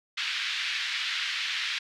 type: band-pass noise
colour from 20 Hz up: white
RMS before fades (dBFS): -31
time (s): 0.17-1.79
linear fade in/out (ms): 10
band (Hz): 1600 to 3900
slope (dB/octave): 24
effects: none